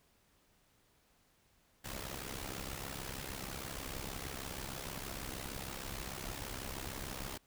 pink noise with amplitude modulation, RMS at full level -40 dBFS, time 1.84-7.38 s, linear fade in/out 10 ms, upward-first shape sine, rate 66.4 Hz, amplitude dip 75%, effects pink hiss -71 dBFS RMS until 7.46 s

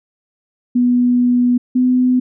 sine tone pair in turn, 245.5 / 252.1 Hz, B3 / B3, -10 / +36 cents, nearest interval unison, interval 46 cents, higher second, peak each -10 dBFS, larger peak neither, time 0.75-1.58 / 1.75-2.2 s, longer first, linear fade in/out 10 ms, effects none

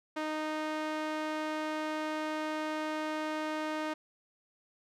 sawtooth tone with band-pass filter, 309.2 Hz, D#4, 11 cents flat, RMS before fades -35 dBFS, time 0.16-3.94 s, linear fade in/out 10 ms, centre 1100 Hz, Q 0.52, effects none

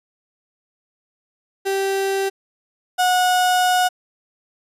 35% pulse tone pair in turn, 389.6 / 730 Hz, G4 / F#5, -11 / -24 cents, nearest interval major seventh, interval 1087 cents, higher second, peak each -17 / -13 dBFS, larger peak second, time 1.65-2.3 / 2.98-3.89 s, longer second, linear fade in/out 20 ms, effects resampled to 32000 Hz

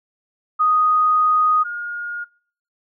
sine tone pair in turn, 1244.5 / 1426.8 Hz, D#6 / F6, 0 / +37 cents, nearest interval major second, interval 237 cents, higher second, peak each -13 / -24 dBFS, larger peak first, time 0.59-1.64 / 1.64-2.25 s, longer first, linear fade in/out 20 ms, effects noise-tail reverb RT60 0.6 s tail -26 dB re dry

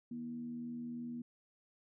sine tone with frequency modulation, 240 Hz, B3, 49 cents flat, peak -40 dBFS, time 0.11-1.22 s, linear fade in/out 5 ms, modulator 82.9 Hz, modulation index 0.36, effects none

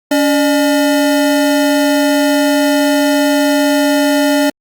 square tone pair together, 283.6 / 601 Hz, C#4 / D5, +40 / +40 cents, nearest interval octave + minor second, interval 1300 cents, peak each -12 / -15 dBFS, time 0.11-4.5 s, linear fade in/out 5 ms, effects Opus 48 kbps

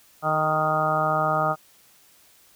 harmonic tone with a mistuned harmonic, 155.56 Hz, D#3, in tune, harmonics 1 / 2 / 3 / 4 / 5 / 6 / 7 / 8 / 9, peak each -30 / -36 / -36 / -26 / -26 / -34 / -36 / -24 / -32 dBFS, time 0.22-1.56 s, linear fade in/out 50 ms, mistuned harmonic 3, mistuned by -38 cents, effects white hiss -56 dBFS RMS until 2.55 s

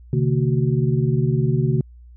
sine tone cluster, 129.9 / 149.7 / 226.6 / 371.5 Hz, C3 / D3 / A#3 / F#4, -12 / +33 / -49 / +7 cents, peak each -19 / -20 / -26 / -26 dBFS, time 0.13-1.81 s, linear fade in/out 2 ms, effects added 60 Hz sine -41 dBFS peak until 2.16 s

